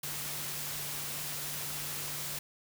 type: tone in noise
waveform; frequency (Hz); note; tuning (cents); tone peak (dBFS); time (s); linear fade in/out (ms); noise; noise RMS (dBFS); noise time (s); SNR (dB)
sine; 146.83; D3; 0; -48; 0.03-2.39; 5; white; -38; 0.03-2.39; -13
effects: none